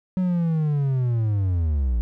triangle linear sweep, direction down, 187.1 to 55 Hz, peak -17 dBFS, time 0.17-2.01 s, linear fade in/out 0 ms, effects none

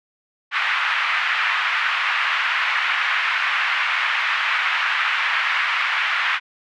white band-pass noise, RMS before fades -21 dBFS, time 0.51-6.4 s, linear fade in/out 50 ms, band 1100 to 2500 Hz, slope 24 dB/octave, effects none

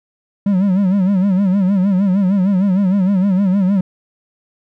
triangle tone with vibrato, 192.2 Hz, G3, 34 cents flat, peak -9 dBFS, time 0.46-3.81 s, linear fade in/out 5 ms, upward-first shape sine, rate 6.5 Hz, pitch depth 110 cents each way, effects none

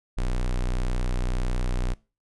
square tone, 30.87 Hz, B0, in tune, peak -24 dBFS, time 0.17-1.94 s, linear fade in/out 10 ms, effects noise-tail reverb RT60 0.3 s tail -21 dB re dry + resampled to 24000 Hz

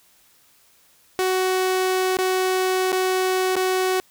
sawtooth tone with dropouts, 372.9 Hz, F#4, 14 cents sharp, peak -15 dBFS, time 1.19-4 s, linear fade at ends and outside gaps 0 ms, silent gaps 2.17-2.187 / 2.919-2.927 / 3.556-3.565 s, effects white hiss -57 dBFS RMS until 4.1 s

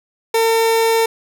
30% pulse tone, 453 Hz, A#4, 50 cents flat, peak -10 dBFS, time 0.34-1.06 s, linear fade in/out 5 ms, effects none

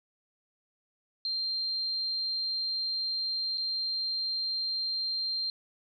sine tone with dropouts, 4172 Hz, C8, 6 cents flat, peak -29 dBFS, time 1.25-5.5 s, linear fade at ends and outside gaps 1 ms, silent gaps 3.574-3.58 s, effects none

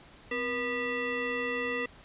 sine tone with frequency modulation, 1218 Hz, D#6, 37 cents flat, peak -29 dBFS, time 0.31-1.86 s, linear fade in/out 5 ms, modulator 738 Hz, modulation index 1.9, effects pink hiss -54 dBFS RMS until 2.04 s + resampled to 8000 Hz

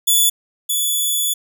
5% pulse tone pair in turn, 3448 / 3436 Hz, A7 / A7, -36 / -42 cents, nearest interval unison, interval 6 cents, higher first, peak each -4 / -9 dBFS, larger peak first, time 0.07-0.3 / 0.69-1.34 s, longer second, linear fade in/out 10 ms, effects none

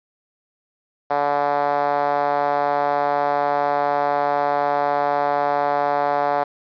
5% pulse tone with band-pass filter, 144.1 Hz, D3, 33 cents flat, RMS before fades -20 dBFS, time 1.1-6.44 s, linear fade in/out 10 ms, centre 700 Hz, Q 2.6, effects resampled to 11025 Hz + 8-bit

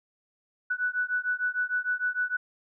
sine beating tone pair, 1480 / 1486.6 Hz, F#6 / F#6, 0 / +8 cents, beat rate 6.6 Hz, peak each -29 dBFS, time 0.7-2.37 s, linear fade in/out 10 ms, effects none

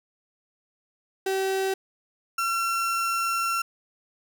35% pulse tone pair in turn, 384 / 1357.8 Hz, G4 / F6, -36 / -49 cents, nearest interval octave + minor seventh, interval 2187 cents, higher second, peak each -22 dBFS, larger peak neither, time 1.26-1.74 / 2.38-3.62 s, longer second, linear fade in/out 5 ms, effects none

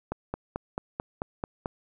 click train, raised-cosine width 1 ms, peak -16 dBFS, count 8, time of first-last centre 0.12-1.658 s, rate 4.55 Hz, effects none

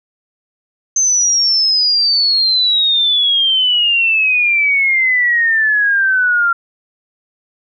sine exponential sweep, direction down, 6272 to 1374 Hz, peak -10 dBFS, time 0.96-6.53 s, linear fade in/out 5 ms, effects none

